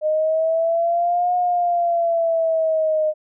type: exponential two-way sweep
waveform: sine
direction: up then down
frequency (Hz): 612 to 720 to 614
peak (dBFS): -16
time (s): 0.01-3.14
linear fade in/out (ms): 50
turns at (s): 1.35
effects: none